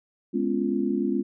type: chord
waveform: sine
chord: C# dominant seventh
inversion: second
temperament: just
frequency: 207.9 / 249.5 / 277.2 / 346.5 Hz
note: G#3 / B3 / C#4 / E#4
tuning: +2 / +18 / 0 / -14 cents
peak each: -28 dBFS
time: 0.33-1.23 s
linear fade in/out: 20 ms
effects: none

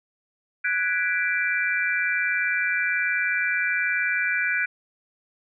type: chord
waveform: sine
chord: G# half-diminished seventh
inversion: third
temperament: equal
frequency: 1480 / 1661.2 / 1975.5 / 2349 Hz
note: F#6 / G#6 / B6 / D7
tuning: 0 / 0 / 0 / 0 cents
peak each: -25 / -28 / -31 / -26 dBFS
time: 0.64-4.66 s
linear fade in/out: 10 ms
effects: none

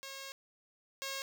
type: tone pair in turn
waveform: 5% pulse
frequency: 543 / 543 Hz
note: C#5 / C#5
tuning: -36 / -36 cents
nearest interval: unison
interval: 0 cents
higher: neither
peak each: -32 / -26 dBFS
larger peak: second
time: 0.03-0.32 / 1.02-1.22 s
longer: first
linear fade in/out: 0 ms
effects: none

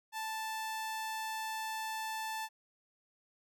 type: tone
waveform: sawtooth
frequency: 880 Hz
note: A5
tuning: in tune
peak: -33 dBFS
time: 0.12-2.49 s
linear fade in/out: 50 ms
effects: none

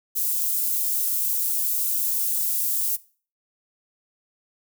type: high-pass noise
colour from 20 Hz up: white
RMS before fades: -24 dBFS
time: 0.15-2.97 s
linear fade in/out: 20 ms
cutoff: 11000 Hz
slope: 12 dB/octave
effects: noise-tail reverb RT60 0.4 s tail -20 dB re dry

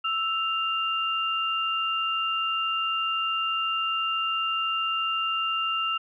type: tone pair together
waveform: sine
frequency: 1318.6 / 2794 Hz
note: E6 / F7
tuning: 0 / 0 cents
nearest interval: octave + minor second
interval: 1300 cents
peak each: -27 dBFS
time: 0.04-5.98 s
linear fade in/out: 10 ms
effects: none

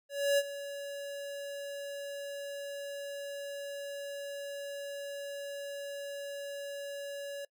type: tone with ADSR envelope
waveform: square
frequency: 565 Hz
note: C#5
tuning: 33 cents sharp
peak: -24 dBFS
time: 0.09-7.45 s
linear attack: 290 ms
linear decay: 44 ms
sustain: -15 dB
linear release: 4 ms
effects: noise-tail reverb RT60 0.1 s tail -24 dB re dry

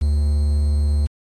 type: tone with quantisation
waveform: triangle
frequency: 73.42 Hz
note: D2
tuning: in tune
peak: -13 dBFS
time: 0.01-1.07 s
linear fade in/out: 10 ms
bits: 7
effects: AAC 32 kbps

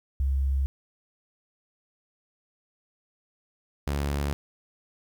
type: tone pair in turn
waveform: sine / sawtooth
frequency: 67.7 / 71.27 Hz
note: C#2 / C#2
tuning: -40 / +49 cents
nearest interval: minor second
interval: 89 cents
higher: second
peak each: -22 dBFS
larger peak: neither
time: 0.2-0.66 / 3.87-4.33 s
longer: neither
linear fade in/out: 0 ms
effects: 10-bit

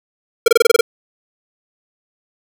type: tone bursts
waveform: square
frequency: 462.5 Hz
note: A#4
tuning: 14 cents flat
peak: -6 dBFS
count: 8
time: 0.46-0.81 s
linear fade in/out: 5 ms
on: 21 ms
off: 26 ms
effects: none

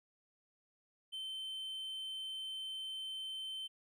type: tone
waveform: triangle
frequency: 3089 Hz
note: G7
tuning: 26 cents flat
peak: -39 dBFS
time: 1.12-3.68 s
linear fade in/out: 20 ms
effects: none

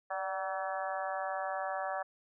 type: harmonic tone with a mistuned harmonic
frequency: 190 Hz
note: F#3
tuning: 46 cents sharp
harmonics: 3 / 4 / 5 / 6 / 7 / 8 / 9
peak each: -39 / -37 / -44 / -43 / -44 / -48 / -43 dBFS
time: 0.1-2.03 s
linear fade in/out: 10 ms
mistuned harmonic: 3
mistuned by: +38 cents
effects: none

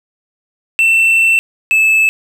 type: tone pair in turn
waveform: triangle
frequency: 2682 / 2615 Hz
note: E7 / E7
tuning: +29 / -15 cents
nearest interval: unison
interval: 44 cents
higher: first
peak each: -6 dBFS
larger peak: neither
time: 0.79-1.39 / 1.71-2.09 s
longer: first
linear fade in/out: 0 ms
effects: none

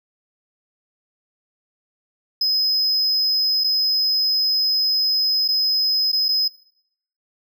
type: tone with dropouts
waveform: triangle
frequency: 5070 Hz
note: D#8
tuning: 32 cents sharp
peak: -15 dBFS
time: 2.41-6.48 s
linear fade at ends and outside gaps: 5 ms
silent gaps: 3.638-3.642 / 5.479-5.486 / 6.118-6.129 / 6.284-6.288 s
effects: noise-tail reverb RT60 0.7 s tail -19 dB re dry

